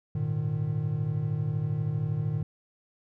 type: chord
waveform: triangle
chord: Ab suspended second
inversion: none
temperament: equal with one note detuned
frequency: 103.83 / 116.54 / 152.54 Hz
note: Ab2 / Bb2 / Eb3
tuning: 0 / 0 / -34 cents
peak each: -32 / -29 / -27 dBFS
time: 0.15-2.43 s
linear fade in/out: 5 ms
effects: none